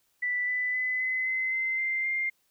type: tone with pitch steps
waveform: sine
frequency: 1975.5 / 1993.8 / 2012 / 2031 / 2050 / 2069 / 2088 / 2108 Hz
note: B6 / B6 / B6 / B6 / C7 / C7 / C7 / C7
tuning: 0 / +16 / +32 / +48 / -36 / -20 / -4 / +12 cents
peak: -26 dBFS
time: 0.22-2.3 s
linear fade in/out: 10 ms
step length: 260 ms
effects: white hiss -71 dBFS RMS until 2.5 s